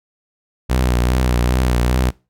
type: tone with vibrato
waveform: sawtooth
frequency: 61.74 Hz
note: B1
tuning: in tune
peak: -10 dBFS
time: 0.69-2.11 s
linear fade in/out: 20 ms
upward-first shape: triangle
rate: 2.5 Hz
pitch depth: 65 cents each way
effects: noise-tail reverb RT60 0.3 s tail -24 dB re dry